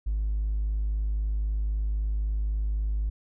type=tone with hard clipping; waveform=sine; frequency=51.91 Hz; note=G#1; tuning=in tune; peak=-25 dBFS; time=0.06-3.1 s; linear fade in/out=10 ms; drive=1 dB; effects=none